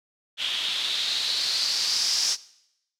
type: noise with low-pass filter sweep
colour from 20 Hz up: blue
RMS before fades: -26 dBFS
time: 0.37-2.37 s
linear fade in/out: 50 ms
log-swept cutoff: 3200 to 5500 Hz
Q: 5.4
effects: noise-tail reverb RT60 0.8 s tail -19 dB re dry